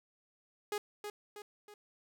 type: tone with echo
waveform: sawtooth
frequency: 415.3 Hz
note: G#4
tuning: in tune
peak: -30 dBFS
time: 0.72-0.78 s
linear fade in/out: 2 ms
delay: 320 ms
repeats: 3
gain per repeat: -6 dB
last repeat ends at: 1.74 s
effects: none